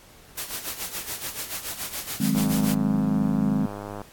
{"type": "noise with tremolo", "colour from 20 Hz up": "white", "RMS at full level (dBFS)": -30, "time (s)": [0.37, 2.75], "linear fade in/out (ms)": 10, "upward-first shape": "sine", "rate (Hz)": 7, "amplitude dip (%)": 70}
{"type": "chord", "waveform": "sine", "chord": "Ab dominant seventh", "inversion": "second", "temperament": "equal", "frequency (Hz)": [155.56, 185, 207.7, 261.6], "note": ["Eb3", "Gb3", "Ab3", "C4"], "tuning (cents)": [0, 0, 0, 0], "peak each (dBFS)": [-28, -29, -23, -26], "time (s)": [2.2, 3.66], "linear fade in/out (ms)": 5}
{"type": "click train", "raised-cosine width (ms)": 1, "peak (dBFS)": -21, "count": 171, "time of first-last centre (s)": [2.35, 4.017], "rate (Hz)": 102}
{"effects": ["pink hiss -51 dBFS RMS until 4.12 s", "AAC 64 kbps"]}